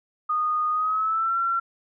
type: tone with pitch glide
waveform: sine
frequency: 1233 to 1360.2 Hz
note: D#6 to F6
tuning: -16 to -46 cents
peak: -21 dBFS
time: 0.29-1.6 s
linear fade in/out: 10 ms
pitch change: +170 cents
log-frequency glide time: 0.71-1.37 s
effects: none